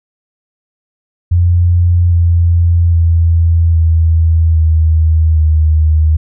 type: tone with pitch steps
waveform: sine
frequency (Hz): 87.31 / 85.37 / 83.46 / 81.6 / 79.79 / 78.01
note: F2 / F2 / E2 / E2 / D#2 / D#2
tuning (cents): 0 / -39 / +22 / -17 / +44 / +5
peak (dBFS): -6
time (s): 1.31-6.17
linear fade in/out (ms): 10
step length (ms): 810
effects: none